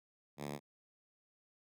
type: tone with high-pass filter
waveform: 5% pulse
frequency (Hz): 72.7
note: D2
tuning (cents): -17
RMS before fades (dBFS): -43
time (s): 0.37-0.6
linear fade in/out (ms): 50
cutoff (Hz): 160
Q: 1.9
effects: none